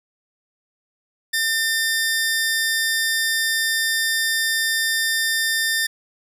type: tone pair together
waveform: sawtooth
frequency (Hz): 1800 / 4833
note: A6 / D8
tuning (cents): +39 / +49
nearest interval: octave + perfect fourth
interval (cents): 1710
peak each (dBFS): -16 / -24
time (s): 1.33-5.87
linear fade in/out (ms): 10
effects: none